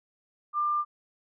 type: tone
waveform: sine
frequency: 1194 Hz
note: D6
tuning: 28 cents sharp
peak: -24 dBFS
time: 0.53-0.85 s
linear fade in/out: 50 ms
effects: none